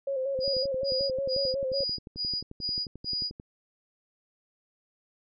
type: tone with vibrato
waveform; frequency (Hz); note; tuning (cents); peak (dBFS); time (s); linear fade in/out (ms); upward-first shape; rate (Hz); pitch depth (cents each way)
sine; 535; C5; +38; -27; 0.07-1.84; 5; square; 5.4; 49
type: click train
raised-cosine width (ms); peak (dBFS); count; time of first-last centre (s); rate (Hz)
3; -29; 35; 0.39-3.399; 11.3
type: tone bursts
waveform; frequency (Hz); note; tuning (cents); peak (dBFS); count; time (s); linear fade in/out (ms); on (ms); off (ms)
sine; 4902; D#8; -27; -28; 7; 0.4-3.31; 50; 270; 170
effects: none